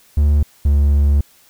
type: tone pair in turn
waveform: triangle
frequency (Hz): 73.42 / 71.66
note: D2 / D2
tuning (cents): 0 / -42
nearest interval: unison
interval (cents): 42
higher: first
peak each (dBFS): -8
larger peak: neither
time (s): 0.17-0.43 / 0.65-1.21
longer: second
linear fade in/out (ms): 5
effects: white hiss -51 dBFS RMS until 1.49 s